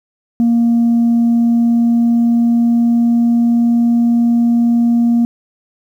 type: tone with pitch glide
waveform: sine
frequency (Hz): 234 to 235.5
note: A#3 to A#3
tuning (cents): +7 to +18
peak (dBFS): -7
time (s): 0.4-5.25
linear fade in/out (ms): 0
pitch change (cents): +11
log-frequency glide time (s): 1.2-3.83
effects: tanh soft clip ceiling -7 dBFS + 8-bit